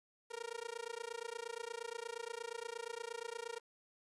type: tone with amplitude modulation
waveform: sawtooth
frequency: 466.2 Hz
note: A#4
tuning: in tune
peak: -35 dBFS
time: 0.3-3.6 s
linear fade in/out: 20 ms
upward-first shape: sine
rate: 28.5 Hz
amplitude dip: 100%
effects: resampled to 24000 Hz + 11-bit